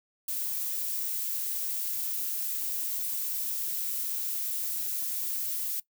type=noise; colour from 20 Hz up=violet; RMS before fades=-32 dBFS; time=0.28-5.8 s; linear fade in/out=5 ms; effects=noise-tail reverb RT60 0.1 s tail -19 dB re dry